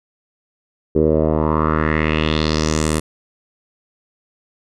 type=tone with low-pass filter sweep; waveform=10% pulse; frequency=77.78 Hz; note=D#2; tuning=in tune; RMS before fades=-17 dBFS; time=0.95-3 s; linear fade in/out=10 ms; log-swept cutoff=410 to 10000 Hz; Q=3.5; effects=none